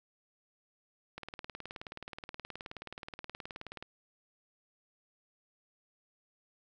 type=click train; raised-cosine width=0.3 ms; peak=-26 dBFS; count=51; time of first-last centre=1.18-3.826 s; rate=18.9 Hz; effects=11-bit